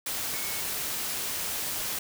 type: tone in noise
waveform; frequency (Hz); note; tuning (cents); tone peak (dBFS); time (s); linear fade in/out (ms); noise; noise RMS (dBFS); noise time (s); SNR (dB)
sine; 2200; C#7; -14; -41; 0.34-0.61; 5; white; -32; 0.06-1.99; -12
effects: none